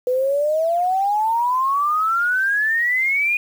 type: exponential sweep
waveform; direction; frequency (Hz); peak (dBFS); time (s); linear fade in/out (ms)
sine; up; 493.9 to 2469; -16; 0.07-3.37; 2
effects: 7-bit

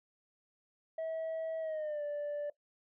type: tone with pitch glide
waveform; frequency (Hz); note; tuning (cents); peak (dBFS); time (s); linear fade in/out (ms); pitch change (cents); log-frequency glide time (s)
sine; 646 to 585.6; E5 to D5; -35 to -5; -32; 0.98-2.5; 5; -170; 1.6-2.03
effects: noise-tail reverb RT60 0.1 s tail -19 dB re dry + tanh soft clip ceiling -34 dBFS

